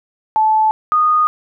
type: tone pair in turn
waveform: sine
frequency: 870 / 1233.8 Hz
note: A5 / D#6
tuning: -20 / -15 cents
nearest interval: tritone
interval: 605 cents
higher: second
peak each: -10 dBFS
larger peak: neither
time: 0.36-0.71 / 0.92-1.27 s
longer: neither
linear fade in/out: 0 ms
effects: none